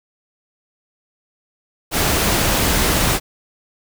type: noise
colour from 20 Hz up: pink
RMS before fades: -17 dBFS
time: 1.91-3.2 s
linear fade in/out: 50 ms
effects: none